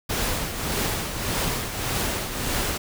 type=noise with tremolo; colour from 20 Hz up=pink; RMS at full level=-24 dBFS; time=0.09-2.78 s; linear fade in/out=10 ms; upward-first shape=triangle; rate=1.7 Hz; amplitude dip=60%; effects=none